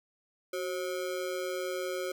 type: ring-modulated tone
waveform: square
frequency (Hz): 454.6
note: A#4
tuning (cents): -43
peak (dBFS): -30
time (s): 0.53-2.12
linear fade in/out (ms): 5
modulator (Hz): 83.2
effects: none